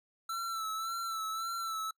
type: tone with vibrato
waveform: square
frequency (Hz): 1331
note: E6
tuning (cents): +16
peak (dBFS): -35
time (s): 0.29-1.91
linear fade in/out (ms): 5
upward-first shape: sine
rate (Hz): 1.8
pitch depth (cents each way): 41
effects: noise-tail reverb RT60 0.1 s tail -25 dB re dry